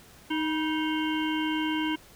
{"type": "harmonic tone with a mistuned harmonic", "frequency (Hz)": 310.8, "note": "D#4", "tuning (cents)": -2, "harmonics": [1, 3, 5, 7, 9, 10], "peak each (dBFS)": [-27, -34, -37, -38, -38, -38], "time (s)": [0.3, 1.96], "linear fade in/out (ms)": 10, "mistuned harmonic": 3, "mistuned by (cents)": 62, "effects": ["pink hiss -53 dBFS RMS until 2.15 s"]}